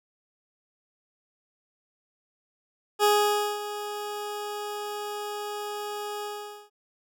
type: tone with ADSR envelope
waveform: 20% pulse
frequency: 415.3 Hz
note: G#4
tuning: in tune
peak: -13 dBFS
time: 2.99-6.7 s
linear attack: 46 ms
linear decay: 550 ms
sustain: -14 dB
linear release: 460 ms
effects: none